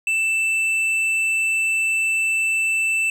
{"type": "tone with hard clipping", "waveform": "triangle", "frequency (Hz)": 2654, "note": "E7", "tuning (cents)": 11, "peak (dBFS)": -19, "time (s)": [0.07, 3.1], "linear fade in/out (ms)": 2, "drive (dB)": 9, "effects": []}